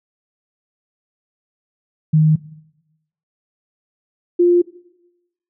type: tone pair in turn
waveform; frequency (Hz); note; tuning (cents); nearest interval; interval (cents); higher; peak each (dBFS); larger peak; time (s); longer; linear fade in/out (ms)
sine; 155.56 / 350.4; D#3 / F4; 0 / +6; octave + major second; 1406; second; -9; neither; 2.13-2.36 / 4.39-4.62; neither; 10
effects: noise-tail reverb RT60 0.9 s tail -19 dB re dry